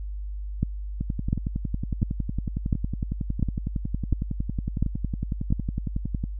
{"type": "two click trains", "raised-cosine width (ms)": 5, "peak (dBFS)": [-15, -10], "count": [58, 8], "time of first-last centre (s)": [[1.01, 6.239], [0.63, 5.525]], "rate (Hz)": [10.9, 1.43], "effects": ["added 50 Hz sine -30 dBFS peak until 6.39 s"]}